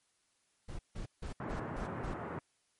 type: noise bursts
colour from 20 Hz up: brown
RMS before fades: -40 dBFS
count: 6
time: 0.68-2.14 s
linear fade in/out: 10 ms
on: 110 ms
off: 160 ms
type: band-pass noise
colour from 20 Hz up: pink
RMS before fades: -41 dBFS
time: 1.4-2.39 s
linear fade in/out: 2 ms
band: 100 to 1600 Hz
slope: 24 dB/octave
effects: white hiss -75 dBFS RMS until 2.79 s + MP3 48 kbps